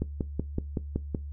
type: click train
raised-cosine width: 3 ms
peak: -15 dBFS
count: 7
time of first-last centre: 0.02-1.148 s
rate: 5.32 Hz
effects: noise-tail reverb RT60 0.2 s tail -19 dB re dry + added 72 Hz sine -35 dBFS peak until 1.32 s